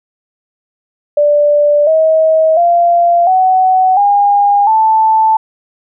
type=tone with pitch steps; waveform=sine; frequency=587.3 / 636.8 / 690.4 / 748.5 / 811.6 / 880 Hz; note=D5 / D#5 / F5 / F#5 / G#5 / A5; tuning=0 / +40 / -20 / +20 / -40 / 0 cents; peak=-6 dBFS; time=1.17-5.37 s; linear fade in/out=5 ms; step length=700 ms; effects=none